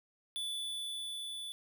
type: tone with level ramp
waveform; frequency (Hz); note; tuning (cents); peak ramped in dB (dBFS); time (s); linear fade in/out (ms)
square; 3471; A7; -24; -36 to -41; 0.36-1.52; 0
effects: none